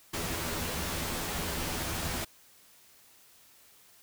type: noise with comb filter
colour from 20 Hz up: pink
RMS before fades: -34 dBFS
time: 0.13-2.25 s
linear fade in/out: 10 ms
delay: 12 ms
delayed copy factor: +0.6
effects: white hiss -59 dBFS RMS until 4.02 s